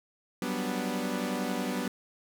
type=chord; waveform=sawtooth; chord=G major seventh; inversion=third; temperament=equal with one note detuned; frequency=185 / 196 / 246.2 / 293.7 Hz; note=F#3 / G3 / B3 / D4; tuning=0 / 0 / -5 / 0 cents; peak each=-33 / -32 / -29 / -34 dBFS; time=0.42-1.88 s; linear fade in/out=2 ms; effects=none